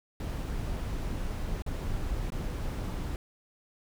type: noise with dropouts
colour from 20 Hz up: brown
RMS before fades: -33 dBFS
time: 0.2-3.16 s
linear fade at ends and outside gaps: 1 ms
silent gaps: 1.622-1.663 / 2.303-2.321 s
effects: none